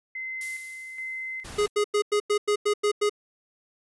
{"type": "tone with tremolo", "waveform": "sine", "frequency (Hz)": 2061, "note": "C7", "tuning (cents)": -27, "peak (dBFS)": -31, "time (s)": [0.15, 1.44], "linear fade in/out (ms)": 5, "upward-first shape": "square", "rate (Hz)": 1.2, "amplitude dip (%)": 50}
{"type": "noise with exponential decay", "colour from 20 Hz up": "violet", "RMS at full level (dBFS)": -33, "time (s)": [0.41, 1.7], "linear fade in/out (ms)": 2, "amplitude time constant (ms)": 280}
{"type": "noise", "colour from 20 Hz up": "pink", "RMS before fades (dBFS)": -40, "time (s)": [1.44, 1.68], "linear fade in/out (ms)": 10}
{"type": "tone bursts", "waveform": "square", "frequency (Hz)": 415.3, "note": "G#4", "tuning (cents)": 0, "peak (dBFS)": -21, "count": 9, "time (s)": [1.58, 3.096], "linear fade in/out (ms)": 10, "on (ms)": 84, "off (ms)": 95}
{"effects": ["resampled to 24000 Hz"]}